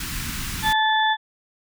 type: band-stop noise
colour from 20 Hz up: pink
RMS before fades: -29 dBFS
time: 0-0.73 s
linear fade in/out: 5 ms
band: 270 to 1200 Hz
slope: 24 dB/octave
type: harmonic tone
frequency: 871 Hz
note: A5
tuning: 18 cents flat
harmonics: 1 / 2 / 4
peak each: -19 / -22 / -25 dBFS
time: 0.62-1.17 s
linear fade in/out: 50 ms
effects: none